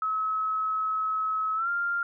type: tone with pitch glide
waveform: sine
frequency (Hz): 1287 to 1395.4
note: E6 to F6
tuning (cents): -42 to -2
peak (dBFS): -25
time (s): 0.02-2.03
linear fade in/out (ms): 2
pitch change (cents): +140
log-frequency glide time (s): 1.55-1.69
effects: none